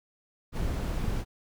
brown noise, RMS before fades -30 dBFS, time 0.52-1.25 s, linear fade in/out 50 ms, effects none

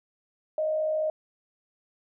sine tone with frequency modulation, 622.3 Hz, D#5, in tune, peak -24 dBFS, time 0.58-1.1 s, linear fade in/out 2 ms, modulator 54.4 Hz, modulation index 0.3, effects none

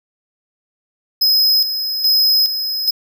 square tone with tremolo, 5090 Hz, D#8, 39 cents sharp, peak -11 dBFS, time 1.21-2.91 s, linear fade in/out 10 ms, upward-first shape square, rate 1.2 Hz, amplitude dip 60%, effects 8-bit

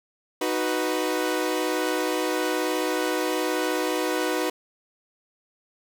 sawtooth chord, B major, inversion first, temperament equal, 311.1 / 370 / 493.9 Hz, D#4 / F#4 / B4, 0 / 0 / 0 cents, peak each -24 dBFS, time 0.41-4.5 s, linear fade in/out 5 ms, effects none

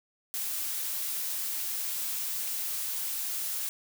blue noise, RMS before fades -33 dBFS, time 0.34-3.69 s, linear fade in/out 0 ms, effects none

